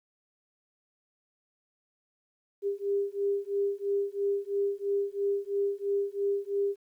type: beating tone pair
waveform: sine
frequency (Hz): 399.1 / 402.1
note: G4 / G4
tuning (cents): +31 / +44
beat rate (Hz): 3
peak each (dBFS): -30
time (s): 2.62-6.76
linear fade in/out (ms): 50
effects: 11-bit